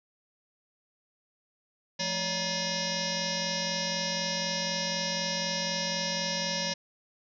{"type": "tone with frequency modulation", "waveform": "sine", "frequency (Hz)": 2888, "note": "F#7", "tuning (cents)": -43, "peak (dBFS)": -28, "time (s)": [1.99, 6.74], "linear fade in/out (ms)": 10, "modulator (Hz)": 388, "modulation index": 7.6, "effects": []}